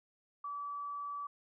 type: tone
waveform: sine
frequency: 1151 Hz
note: D6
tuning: 35 cents flat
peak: -38 dBFS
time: 0.44-1.27 s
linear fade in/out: 5 ms
effects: none